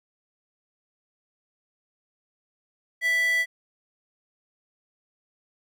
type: tone with high-pass filter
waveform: square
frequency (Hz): 659.3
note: E5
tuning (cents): 0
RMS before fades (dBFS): -23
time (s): 3.01-3.46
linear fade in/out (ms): 50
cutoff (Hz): 1900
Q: 6.2
effects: none